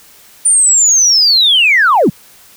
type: linear sweep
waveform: sine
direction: down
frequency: 9190 to 130.81 Hz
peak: -5 dBFS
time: 0.45-2.1 s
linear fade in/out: 10 ms
effects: tanh soft clip ceiling -1 dBFS + white hiss -42 dBFS RMS until 2.56 s